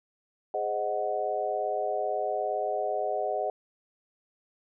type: chord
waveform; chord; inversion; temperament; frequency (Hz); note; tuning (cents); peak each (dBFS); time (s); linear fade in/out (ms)
sine; Ab dominant seventh; none; equal; 415.3 / 523.3 / 622.3 / 740; Ab4 / C5 / Eb5 / Gb5; 0 / 0 / 0 / 0; -34 / -35 / -31 / -31; 0.54-3.5; 2
effects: none